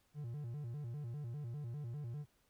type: tone with vibrato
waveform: triangle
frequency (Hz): 131.9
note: C3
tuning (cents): +14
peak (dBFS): -39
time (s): 0.14-2.26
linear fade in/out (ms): 50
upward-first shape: square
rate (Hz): 5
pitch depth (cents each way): 200
effects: pink hiss -75 dBFS RMS until 2.49 s